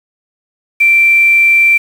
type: tone with quantisation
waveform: sine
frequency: 2349 Hz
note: D7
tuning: in tune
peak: -5 dBFS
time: 0.8-1.78 s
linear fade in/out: 10 ms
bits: 5
effects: none